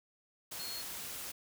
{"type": "tone in noise", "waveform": "sine", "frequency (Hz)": 4300, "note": "C8", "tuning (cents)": 47, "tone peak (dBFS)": -42, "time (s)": [0.59, 0.82], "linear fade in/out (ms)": 10, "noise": "white", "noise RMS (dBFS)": -43, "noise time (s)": [0.51, 1.32], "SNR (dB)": -2, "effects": []}